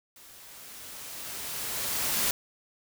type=noise with level ramp; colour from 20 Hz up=white; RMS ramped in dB=-52 to -26 dBFS; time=0.16-2.31 s; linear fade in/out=2 ms; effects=none